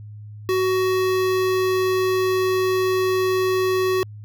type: tone with notch filter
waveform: square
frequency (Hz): 373.5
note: F#4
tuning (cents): +16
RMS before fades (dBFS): -20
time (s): 0.49-4.03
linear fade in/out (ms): 0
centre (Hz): 8400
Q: 1.4
effects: added 105 Hz sine -35 dBFS peak until 4.24 s